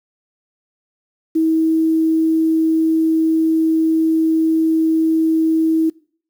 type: tone with quantisation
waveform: sine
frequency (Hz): 321.3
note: E4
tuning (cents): -44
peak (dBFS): -12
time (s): 1.35-5.9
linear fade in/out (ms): 10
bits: 7
effects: noise-tail reverb RT60 0.5 s tail -23 dB re dry